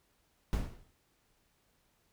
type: noise with exponential decay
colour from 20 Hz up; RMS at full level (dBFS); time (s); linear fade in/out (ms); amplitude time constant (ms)
brown; -28; 0.53-0.91; 0; 81
effects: pink hiss -73 dBFS RMS until 2.12 s